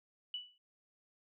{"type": "tone with exponential decay", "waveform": "sine", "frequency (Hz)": 2960, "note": "F#7", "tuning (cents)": 0, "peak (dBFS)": -35, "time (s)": [0.34, 0.58], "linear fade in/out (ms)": 2, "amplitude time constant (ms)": 52, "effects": []}